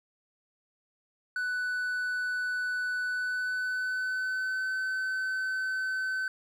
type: tone with pitch glide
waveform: triangle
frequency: 1490 to 1524.8 Hz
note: F#6 to G6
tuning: +12 to -48 cents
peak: -27 dBFS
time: 1.36-6.28 s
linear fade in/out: 2 ms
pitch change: +40 cents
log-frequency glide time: 3.05-4.72 s
effects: none